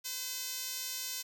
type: tone with band-pass filter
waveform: 5% pulse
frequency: 511 Hz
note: C5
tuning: 41 cents flat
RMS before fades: -39 dBFS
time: 0.04-1.23 s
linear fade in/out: 20 ms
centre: 11000 Hz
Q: 1
effects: none